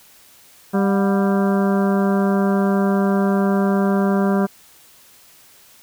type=harmonic tone with a mistuned harmonic; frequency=197.2 Hz; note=G3; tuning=11 cents sharp; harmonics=1 / 2 / 3 / 4 / 5 / 6 / 7 / 8; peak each=-16 / -22 / -26 / -28 / -30 / -32 / -33 / -34 dBFS; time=0.73-4.47 s; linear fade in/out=20 ms; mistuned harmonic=4; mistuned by=-130 cents; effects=white hiss -49 dBFS RMS until 5.82 s